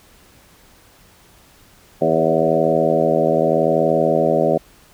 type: harmonic tone with a mistuned harmonic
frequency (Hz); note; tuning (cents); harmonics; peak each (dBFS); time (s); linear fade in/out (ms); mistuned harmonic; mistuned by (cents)
80.8; E2; -34; 2 / 3 / 4 / 5 / 6 / 7 / 8 / 9; -24 / -24 / -24 / -21 / -23 / -19 / -20 / -24; 2.01-4.58; 10; 6; +28
effects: pink hiss -50 dBFS RMS until 4.93 s